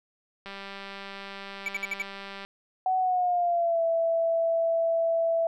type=click train; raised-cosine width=0.3 ms; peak=-24 dBFS; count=393; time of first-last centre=0.46-2.45 s; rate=197 Hz
type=tone bursts; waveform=triangle; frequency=2303 Hz; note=D7; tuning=34 cents flat; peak=-25 dBFS; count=5; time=1.66-2.021 s; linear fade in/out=2 ms; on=25 ms; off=59 ms
type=tone with pitch glide; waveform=sine; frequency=748 to 662.6 Hz; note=F#5 to E5; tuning=+19 to +9 cents; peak=-22 dBFS; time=2.86-5.47 s; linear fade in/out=2 ms; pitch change=-210 cents; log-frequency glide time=2.98-3.82 s
effects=none